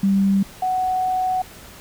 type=tone pair in turn; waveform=sine; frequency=196 / 743 Hz; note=G3 / F#5; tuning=0 / +7 cents; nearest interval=octave + major seventh; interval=2307 cents; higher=second; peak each=-14 / -18 dBFS; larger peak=first; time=0.03-0.43 / 0.62-1.42 s; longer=second; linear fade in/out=5 ms; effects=pink hiss -42 dBFS RMS until 1.8 s